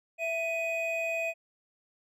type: tone pair together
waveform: triangle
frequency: 662.2 / 2500 Hz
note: E5 / D#7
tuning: +8 / +8 cents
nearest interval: octave + major seventh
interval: 2300 cents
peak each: -30 / -30 dBFS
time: 0.18-1.34 s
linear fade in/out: 50 ms
effects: none